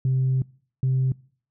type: tone pair in turn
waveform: sine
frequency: 130.81 / 130.81 Hz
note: C3 / C3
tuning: 0 / 0 cents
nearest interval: unison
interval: 0 cents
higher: neither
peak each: -17 dBFS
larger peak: neither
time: 0.05-0.42 / 0.83-1.12 s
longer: first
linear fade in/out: 2 ms
effects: noise-tail reverb RT60 0.5 s tail -25 dB re dry + tanh soft clip ceiling -16 dBFS